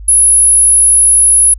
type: tone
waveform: sine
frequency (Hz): 10548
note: E9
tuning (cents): 0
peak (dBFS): -4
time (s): 0.08-1.54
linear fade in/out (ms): 5
effects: added 50 Hz sine -25 dBFS peak until 1.58 s